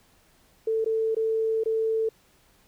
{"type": "tone with dropouts", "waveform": "sine", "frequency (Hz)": 444.6, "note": "A4", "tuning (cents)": 18, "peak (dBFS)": -22, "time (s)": [0.67, 2.09], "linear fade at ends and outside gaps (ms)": 5, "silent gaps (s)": [[0.845, 0.86], [1.148, 1.166], [1.637, 1.658]], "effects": ["pink hiss -61 dBFS RMS until 2.67 s"]}